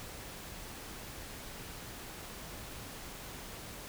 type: silence
effects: pink hiss -46 dBFS RMS until 3.88 s